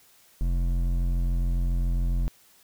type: tone with hard clipping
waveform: sine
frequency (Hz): 43.62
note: F1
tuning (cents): -1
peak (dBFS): -24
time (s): 0.41-2.28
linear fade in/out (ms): 0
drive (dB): 10
effects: white hiss -58 dBFS RMS until 2.63 s